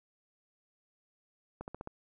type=accelerating click train; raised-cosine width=1 ms; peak=-27 dBFS; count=5; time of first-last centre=1.61-1.874 s; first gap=69 ms; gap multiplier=0.97; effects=none